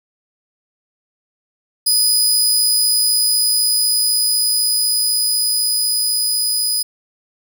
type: tone with level ramp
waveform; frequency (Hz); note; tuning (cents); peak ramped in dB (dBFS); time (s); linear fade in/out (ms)
20% pulse; 4978; D#8; 0; -6 to -10; 1.86-6.83; 10
effects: none